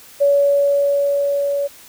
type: tone with level ramp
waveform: sine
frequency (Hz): 566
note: C#5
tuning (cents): +36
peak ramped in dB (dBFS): -10 to -17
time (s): 0.2-1.68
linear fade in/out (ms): 20
effects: white hiss -43 dBFS RMS until 1.88 s